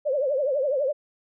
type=tone with vibrato; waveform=sine; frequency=554.4 Hz; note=C#5; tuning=in tune; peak=-21 dBFS; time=0.05-0.93 s; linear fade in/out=20 ms; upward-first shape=triangle; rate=12 Hz; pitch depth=180 cents each way; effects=none